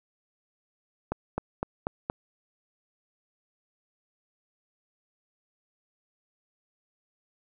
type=accelerating click train; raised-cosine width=1 ms; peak=-14 dBFS; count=5; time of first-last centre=1.12-2.099 s; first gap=260 ms; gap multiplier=0.96; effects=none